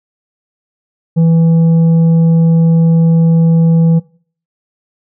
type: tone with tanh clipping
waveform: triangle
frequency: 164.81 Hz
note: E3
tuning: in tune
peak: -7 dBFS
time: 1.16-4 s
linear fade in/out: 20 ms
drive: 10 dB
effects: noise-tail reverb RT60 0.5 s tail -23 dB re dry